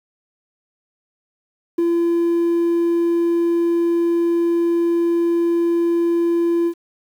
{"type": "tone with ADSR envelope", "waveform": "triangle", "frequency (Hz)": 340, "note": "F4", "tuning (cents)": -46, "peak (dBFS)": -8, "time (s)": [1.78, 6.74], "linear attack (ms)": 11, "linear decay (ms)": 3, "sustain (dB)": -4, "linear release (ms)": 75, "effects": ["tanh soft clip ceiling -9 dBFS", "8-bit"]}